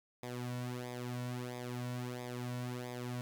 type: tone with flanger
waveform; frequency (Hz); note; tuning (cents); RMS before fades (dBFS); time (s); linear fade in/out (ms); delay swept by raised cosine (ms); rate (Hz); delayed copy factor
sawtooth; 123.47; B2; 0; -41; 0.23-3.21; 0; 0.69 to 2.49; 1.5; -0.75
effects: none